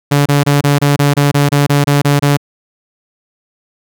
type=tone bursts; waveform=sawtooth; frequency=143.3 Hz; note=D3; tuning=42 cents flat; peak=-4 dBFS; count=13; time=0.11-2.372 s; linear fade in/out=10 ms; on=150 ms; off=26 ms; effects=none